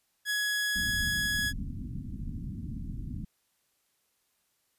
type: tone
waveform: sawtooth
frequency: 1678 Hz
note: G#6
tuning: 17 cents sharp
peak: -24 dBFS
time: 0.25-1.53 s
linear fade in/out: 50 ms
type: low-pass noise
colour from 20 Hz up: pink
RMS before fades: -37 dBFS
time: 0.75-3.25 s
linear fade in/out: 10 ms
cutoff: 270 Hz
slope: 48 dB/octave
effects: white hiss -74 dBFS RMS until 4.78 s + resampled to 32000 Hz